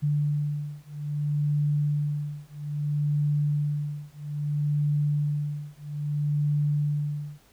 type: beating tone pair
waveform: sine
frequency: 146.83 / 147.44 Hz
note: D3 / D3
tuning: 0 / +7 cents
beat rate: 0.61 Hz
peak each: -27 / -27 dBFS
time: 0.02-7.4 s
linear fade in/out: 20 ms
effects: pink hiss -60 dBFS RMS until 7.52 s